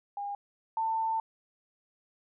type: tone pair in turn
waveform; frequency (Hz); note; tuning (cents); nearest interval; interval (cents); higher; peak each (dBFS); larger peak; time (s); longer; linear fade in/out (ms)
sine; 810 / 893.8; G#5 / A5; -43 / +27; major second; 170; second; -33 / -27; second; 0.17-0.35 / 0.77-1.2; second; 2
effects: none